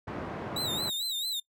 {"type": "band-pass noise", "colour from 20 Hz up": "pink", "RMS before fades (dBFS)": -37, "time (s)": [0.07, 0.9], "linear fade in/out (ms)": 10, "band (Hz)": [110, 1300], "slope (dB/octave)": 12}
{"type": "tone with vibrato", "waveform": "40% pulse", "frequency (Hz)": 3844, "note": "B7", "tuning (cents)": -48, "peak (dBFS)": -29, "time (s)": [0.56, 1.4], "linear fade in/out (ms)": 5, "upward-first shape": "sine", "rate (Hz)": 4.5, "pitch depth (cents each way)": 110}
{"effects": ["noise-tail reverb RT60 0.1 s tail -22 dB re dry", "high-pass 60 Hz 12 dB/octave"]}